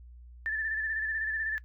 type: tone with vibrato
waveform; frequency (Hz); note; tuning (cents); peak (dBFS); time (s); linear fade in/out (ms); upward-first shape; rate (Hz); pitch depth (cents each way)
sine; 1756; A6; -4; -29; 0.46-1.58; 0; square; 16; 32
effects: noise-tail reverb RT60 0.1 s tail -19 dB re dry + added 60 Hz sine -47 dBFS peak until 1.64 s